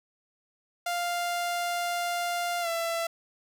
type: tone with pitch glide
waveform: sawtooth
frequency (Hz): 698.5 to 669.3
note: F5 to E5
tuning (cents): 0 to +26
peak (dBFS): -24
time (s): 0.86-3.07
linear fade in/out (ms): 5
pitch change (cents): -74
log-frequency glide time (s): 2.61-2.68
effects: none